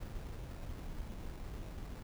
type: noise with sample-and-hold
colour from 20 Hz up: brown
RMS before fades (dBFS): -44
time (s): 0-2.03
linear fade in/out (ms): 10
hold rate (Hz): 3150
effects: none